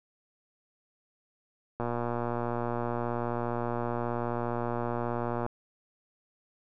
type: click train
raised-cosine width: 1 ms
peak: -18 dBFS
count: 437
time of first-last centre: 1.8-5.464 s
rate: 119 Hz
effects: none